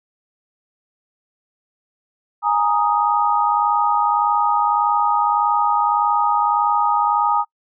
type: chord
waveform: sine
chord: Ab suspended second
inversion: none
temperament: equal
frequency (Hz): 830.6 / 932.3 / 1244.5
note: Ab5 / Bb5 / Eb6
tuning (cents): 0 / 0 / 0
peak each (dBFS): -19 / -19 / -19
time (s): 2.42-7.45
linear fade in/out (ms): 50
effects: noise-tail reverb RT60 0.1 s tail -26 dB re dry